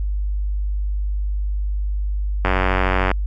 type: click train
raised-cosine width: 0.5 ms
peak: -3 dBFS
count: 63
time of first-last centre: 2.45-3.115 s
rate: 93.3 Hz
effects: added 50 Hz sine -19 dBFS peak until 3.26 s